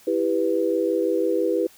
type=chord; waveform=sine; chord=E minor; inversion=none; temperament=just; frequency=329.6 / 395.6 / 494.4 Hz; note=E4 / G4 / B4; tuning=0 / +16 / +2 cents; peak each=-24 / -24 / -23 dBFS; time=0.07-1.67 s; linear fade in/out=5 ms; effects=white hiss -52 dBFS RMS until 1.77 s